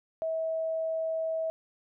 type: tone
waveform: sine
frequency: 646 Hz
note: E5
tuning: 35 cents flat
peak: -28 dBFS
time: 0.22-1.5 s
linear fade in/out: 0 ms
effects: none